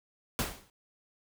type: noise with exponential decay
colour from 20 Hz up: pink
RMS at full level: -28 dBFS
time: 0.39-0.7 s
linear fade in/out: 1 ms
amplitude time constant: 67 ms
effects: none